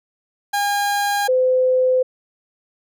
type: tone pair in turn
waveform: 30% pulse / sine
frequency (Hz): 812 / 511.5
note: G#5 / C5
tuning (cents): -39 / -39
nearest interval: minor sixth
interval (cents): 800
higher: first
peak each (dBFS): -15 / -13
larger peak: second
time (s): 0.53-1.28 / 1.28-2.03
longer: neither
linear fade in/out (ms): 10
effects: none